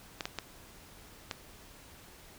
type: clicks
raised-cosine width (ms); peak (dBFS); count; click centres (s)
0.2; -17; 4; 0.208 / 0.255 / 0.387 / 1.312
effects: pink hiss -54 dBFS RMS until 2.38 s